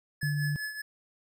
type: tone with tremolo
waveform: square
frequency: 1714 Hz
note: A6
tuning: 46 cents flat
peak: -32 dBFS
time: 0.21-0.82 s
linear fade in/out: 10 ms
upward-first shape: triangle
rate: 5.2 Hz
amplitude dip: 70%
type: tone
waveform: sine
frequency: 146.83 Hz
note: D3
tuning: in tune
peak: -27 dBFS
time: 0.23-0.56 s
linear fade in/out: 0 ms
effects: none